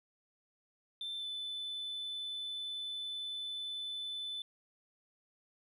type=tone with pitch glide; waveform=sine; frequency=3554 to 3509 Hz; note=A7 to A7; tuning=+17 to -5 cents; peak=-36 dBFS; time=1.01-4.42 s; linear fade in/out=2 ms; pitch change=-22 cents; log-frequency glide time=1.18-1.25 s; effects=tanh soft clip ceiling -36 dBFS